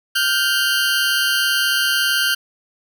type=tone pair together; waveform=20% pulse; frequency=1416 / 1554.1 Hz; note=F6 / G6; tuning=+23 / -15 cents; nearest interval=major second; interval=162 cents; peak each=-15 / -13 dBFS; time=0.15-2.35 s; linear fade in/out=10 ms; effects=none